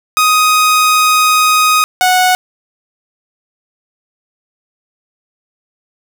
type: tone pair in turn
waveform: sawtooth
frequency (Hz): 1251 / 735.9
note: D#6 / F#5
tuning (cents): +9 / -10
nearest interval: major sixth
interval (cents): 919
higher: first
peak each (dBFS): -4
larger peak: neither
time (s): 0.17-1.84 / 2.01-2.35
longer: first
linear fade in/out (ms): 0
effects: none